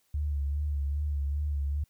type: tone with vibrato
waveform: sine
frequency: 72.2 Hz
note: D2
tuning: 29 cents flat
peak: -27 dBFS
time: 0.14-1.84 s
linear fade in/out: 5 ms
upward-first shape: sine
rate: 2.5 Hz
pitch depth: 50 cents each way
effects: white hiss -71 dBFS RMS until 1.89 s